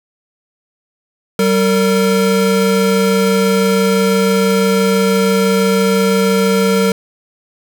square tone pair together, 192.1 / 456.9 Hz, G3 / A#4, -35 / -35 cents, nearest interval octave + minor third, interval 1500 cents, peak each -14 dBFS, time 1.39-6.92 s, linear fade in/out 2 ms, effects none

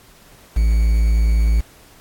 triangle tone with quantisation, 55.3 Hz, A1, 9 cents sharp, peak -10 dBFS, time 0.56-1.61 s, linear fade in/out 10 ms, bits 6, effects pink hiss -48 dBFS RMS until 2 s + AAC 64 kbps

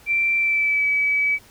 sine tone with pitch glide, 2349 to 2287 Hz, D7 to D7, 0 to -47 cents, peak -17 dBFS, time 0.06-1.39 s, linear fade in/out 50 ms, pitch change -47 cents, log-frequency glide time 0.37-0.86 s, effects pink hiss -50 dBFS RMS until 1.5 s

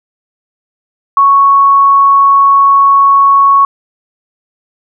sine tone, 1108.7 Hz, C#6, in tune, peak -3 dBFS, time 1.17-3.65 s, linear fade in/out 2 ms, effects none

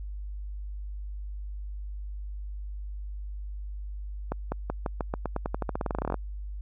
accelerating click train, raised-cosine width 1 ms, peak -15 dBFS, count 24, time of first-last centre 4.32-6.143 s, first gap 200 ms, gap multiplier 0.9, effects added 50 Hz sine -34 dBFS peak until 6.61 s

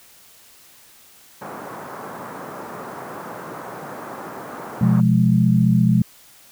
white band-pass noise, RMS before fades -34 dBFS, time 1.41-5.01 s, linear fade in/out 10 ms, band 130 to 1300 Hz, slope 24 dB/octave
sine chord, F diminished, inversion second, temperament just, 125.72 / 174.61 / 209.5 Hz, Cb3 / F3 / Ab3, +31 / 0 / +15 cents, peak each -17 dBFS, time 4.81-6.02 s, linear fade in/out 5 ms
effects white hiss -49 dBFS RMS until 6.51 s

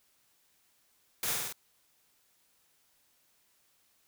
white noise with echo, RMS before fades -33 dBFS, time 1.23-1.33 s, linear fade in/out 2 ms, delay 49 ms, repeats 4, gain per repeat -2 dB, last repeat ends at 1.526 s, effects white hiss -70 dBFS RMS until 4.07 s

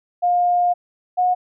sine tone pair in turn, 709 / 726 Hz, F5 / F#5, +26 / -33 cents, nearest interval unison, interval 41 cents, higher second, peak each -14 dBFS, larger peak neither, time 0.22-0.74 / 1.17-1.35 s, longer first, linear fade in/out 20 ms, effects none

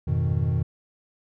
triangle chord, F half-diminished seventh, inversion none, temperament equal with one note detuned, 87.31 / 103.83 / 123.47 / 156.28 Hz, F2 / Ab2 / Cb3 / Eb3, 0 / 0 / 0 / +8 cents, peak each -24 / -28 / -23 / -25 dBFS, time 0.07-0.63 s, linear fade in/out 10 ms, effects none

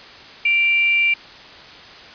sine tone pair together, 2349 / 2795 Hz, D7 / F7, 0 / +1 cents, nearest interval minor third, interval 301 cents, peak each -14 / -24 dBFS, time 0.45-1.14 s, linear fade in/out 5 ms, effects white hiss -40 dBFS RMS until 2.14 s + resampled to 11025 Hz

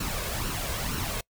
pink noise with flanger, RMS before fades -31 dBFS, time 0-1.21 s, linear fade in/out 5 ms, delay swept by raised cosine 0.7 to 1.9 ms, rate 2.1 Hz, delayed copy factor +0.55, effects noise-tail reverb RT60 0.1 s tail -25 dB re dry

